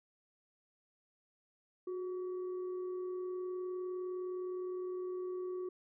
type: tone with frequency modulation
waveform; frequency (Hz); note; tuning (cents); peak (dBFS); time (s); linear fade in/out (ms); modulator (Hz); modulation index
sine; 365.2; F#4; -23; -37; 1.87-5.69; 5; 770; 0.24
effects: none